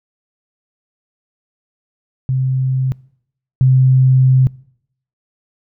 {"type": "tone pair in turn", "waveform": "sine", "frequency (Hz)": [130.81, 130.21], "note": ["C3", "C3"], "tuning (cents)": [0, -8], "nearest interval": "unison", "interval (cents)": 8, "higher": "first", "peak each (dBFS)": [-13, -7], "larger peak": "second", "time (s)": [[2.29, 2.92], [3.61, 4.47]], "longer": "second", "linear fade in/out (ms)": 0, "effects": ["noise-tail reverb RT60 0.7 s tail -24 dB re dry"]}